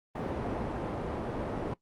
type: low-pass noise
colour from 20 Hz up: white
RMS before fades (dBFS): -34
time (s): 0.15-1.74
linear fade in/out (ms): 5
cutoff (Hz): 600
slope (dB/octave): 12
effects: noise-tail reverb RT60 0.1 s tail -19 dB re dry + Opus 32 kbps